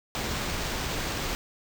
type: noise with sample-and-hold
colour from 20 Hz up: pink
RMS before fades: -31 dBFS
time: 0.15-1.35 s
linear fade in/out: 0 ms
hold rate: 11025 Hz
effects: none